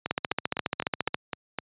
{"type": "two click trains", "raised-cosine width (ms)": 0.3, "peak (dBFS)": [-13, -9], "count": [7, 16], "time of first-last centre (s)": [[0.06, 1.587], [0.11, 1.144]], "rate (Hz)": [3.93, 14.5], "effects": ["high-pass 100 Hz 12 dB/octave", "resampled to 8000 Hz"]}